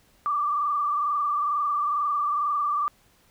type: tone with frequency modulation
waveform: sine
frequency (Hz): 1174.7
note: D6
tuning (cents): 0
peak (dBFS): -22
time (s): 0.26-2.88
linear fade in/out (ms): 0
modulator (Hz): 22.2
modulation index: 1.6
effects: pink hiss -61 dBFS RMS until 3.3 s